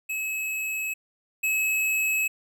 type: tone pair in turn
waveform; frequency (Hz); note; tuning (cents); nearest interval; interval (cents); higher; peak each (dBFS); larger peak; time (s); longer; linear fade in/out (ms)
square; 2577 / 2577; E7 / E7; -40 / -40; unison; 0; neither; -28 / -23; second; 0.09-0.94 / 1.43-2.28; neither; 10
effects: none